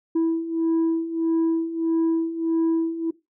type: beating tone pair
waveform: sine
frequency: 327 / 328.6 Hz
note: E4 / E4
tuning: -14 / -5 cents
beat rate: 1.6 Hz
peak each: -23 / -19 dBFS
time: 0.15-3.11 s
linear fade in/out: 10 ms
effects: noise-tail reverb RT60 0.2 s tail -18 dB re dry + tanh soft clip ceiling -17 dBFS